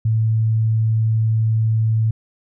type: tone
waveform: sine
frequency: 111 Hz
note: A2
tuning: 16 cents sharp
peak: -14 dBFS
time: 0.05-2.11 s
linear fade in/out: 5 ms
effects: none